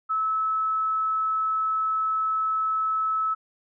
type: tone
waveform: sine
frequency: 1300 Hz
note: E6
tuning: 24 cents flat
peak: -22 dBFS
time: 0.09-3.35 s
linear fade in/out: 20 ms
effects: none